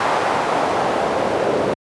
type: noise with band-pass filter sweep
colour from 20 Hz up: pink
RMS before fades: -19 dBFS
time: 0-1.74 s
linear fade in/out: 5 ms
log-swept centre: 900 to 490 Hz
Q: 1.5
effects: high-pass 80 Hz 12 dB/octave + resampled to 24000 Hz